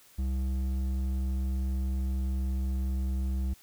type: tone with hard clipping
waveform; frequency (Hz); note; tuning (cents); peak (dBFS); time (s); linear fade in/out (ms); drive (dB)
sine; 65.41; C2; 0; -29; 0.18-3.54; 10; 8
effects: white hiss -58 dBFS RMS until 3.62 s

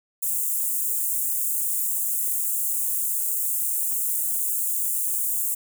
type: high-pass noise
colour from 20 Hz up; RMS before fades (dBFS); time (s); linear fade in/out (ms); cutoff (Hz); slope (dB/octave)
white; -25; 0.22-5.55; 10; 7400; 48
effects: none

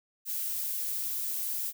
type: noise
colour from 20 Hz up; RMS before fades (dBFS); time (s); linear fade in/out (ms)
violet; -33; 0.25-1.73; 50
effects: none

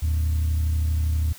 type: tone pair together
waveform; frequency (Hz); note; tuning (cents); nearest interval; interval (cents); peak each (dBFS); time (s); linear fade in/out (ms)
sine; 78.09 / 110.5; D#2 / A2; +7 / +8; tritone; 601; -18 / -30; 0.02-1.33; 10
effects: tanh soft clip ceiling -17 dBFS + white hiss -45 dBFS RMS until 1.38 s

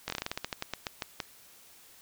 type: slowing click train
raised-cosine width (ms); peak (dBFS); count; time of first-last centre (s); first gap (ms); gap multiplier
0.2; -15; 16; 0.08-1.202; 20; 1.17
effects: white hiss -56 dBFS RMS until 2.01 s

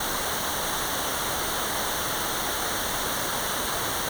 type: noise with comb filter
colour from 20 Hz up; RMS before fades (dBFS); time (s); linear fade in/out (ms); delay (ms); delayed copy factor
pink; -28; 0-4.09; 5; 0.4; -0.7
effects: none

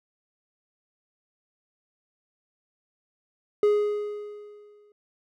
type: tone with exponential decay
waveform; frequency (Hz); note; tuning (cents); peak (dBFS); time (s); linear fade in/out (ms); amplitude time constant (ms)
triangle; 416.2; G#4; +4; -14; 3.63-4.92; 2; 280
effects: none

